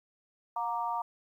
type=chord; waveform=sine; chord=Bb major; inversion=second; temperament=equal with one note detuned; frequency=716.4 / 932.3 / 1174.7 Hz; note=F5 / Bb5 / D6; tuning=+44 / 0 / 0 cents; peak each=-36 / -32 / -37 dBFS; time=0.56-1.02 s; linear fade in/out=5 ms; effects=11-bit